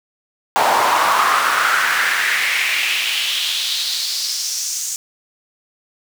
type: noise with high-pass filter sweep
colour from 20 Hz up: brown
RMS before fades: -18 dBFS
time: 0.56-4.96 s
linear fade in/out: 0 ms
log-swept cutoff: 800 to 6900 Hz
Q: 3.4
effects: none